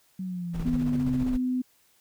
sine linear sweep, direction down, 189.3 to 130 Hz, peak -30 dBFS, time 0.19-1.24 s, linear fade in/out 5 ms
brown noise with tremolo, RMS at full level -33 dBFS, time 0.53-1.38 s, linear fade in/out 20 ms, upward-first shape square, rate 15 Hz, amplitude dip 45%
sine tone with pitch glide, 246.9 to 253.3 Hz, B3 to B3, 0 to +44 cents, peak -24 dBFS, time 0.65-1.62 s, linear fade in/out 10 ms, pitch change +44 cents, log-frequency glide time 0.97-1.04 s
effects white hiss -64 dBFS RMS until 2 s

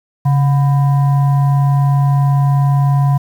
sine tone with frequency modulation, 138.59 Hz, C#3, in tune, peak -9 dBFS, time 0.25-3.18 s, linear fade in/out 10 ms, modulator 859 Hz, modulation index 0.33, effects 7-bit

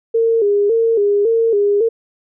sine tone with vibrato, 431.2 Hz, A4, 35 cents flat, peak -11 dBFS, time 0.14-1.89 s, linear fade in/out 10 ms, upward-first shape square, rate 1.8 Hz, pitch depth 98 cents each way, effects none

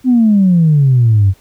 sine exponential sweep, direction down, 261.4 to 92.9 Hz, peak -5 dBFS, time 0.04-1.34 s, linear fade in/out 50 ms, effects tanh soft clip ceiling -2 dBFS + pink hiss -50 dBFS RMS until 1.4 s

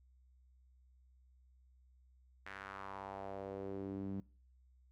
sawtooth tone with band-pass filter sweep, 97.7 Hz, G2, 5 cents flat, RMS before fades -45 dBFS, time 2.46-4.2 s, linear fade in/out 0 ms, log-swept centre 1800 to 220 Hz, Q 2.5, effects noise-tail reverb RT60 0.4 s tail -23 dB re dry + added 63 Hz sine -64 dBFS peak until 4.91 s

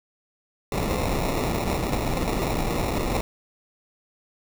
pink noise with sample-and-hold, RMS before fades -25 dBFS, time 0.72-3.21 s, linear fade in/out 2 ms, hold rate 1575 Hz, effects none

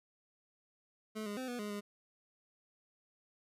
25% pulse tone with pitch steps, 216.4 / 205.8 / 257.8 / 244 / 208.2 / 205.1 Hz, A3 / G#3 / C4 / B3 / G#3 / G#3, -29 / -16 / -26 / -21 / +5 / -21 cents, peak -35 dBFS, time 1.15-1.81 s, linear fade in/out 20 ms, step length 110 ms, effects resampled to 32000 Hz

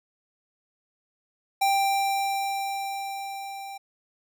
square tone with level ramp, 787 Hz, G5, 7 cents sharp, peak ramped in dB -20 to -37 dBFS, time 1.61-3.78 s, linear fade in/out 10 ms, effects none

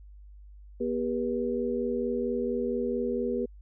sine tone cluster, 241.5 / 398.3 / 482.7 Hz, B3 / G4 / B4, -39 / +28 / -40 cents, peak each -31 dBFS, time 0.8-3.46 s, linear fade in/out 10 ms, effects added 50 Hz sine -46 dBFS peak until 3.61 s

